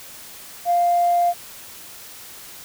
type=tone; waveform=sine; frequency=698.5 Hz; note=F5; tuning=in tune; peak=-14 dBFS; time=0.65-1.34 s; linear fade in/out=50 ms; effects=tanh soft clip ceiling -10 dBFS + white hiss -40 dBFS RMS until 2.64 s